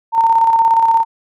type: tone with tremolo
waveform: sine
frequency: 910 Hz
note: A#5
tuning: 42 cents flat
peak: -7 dBFS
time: 0.12-1.05 s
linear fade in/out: 50 ms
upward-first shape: square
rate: 17 Hz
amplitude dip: 40%
effects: none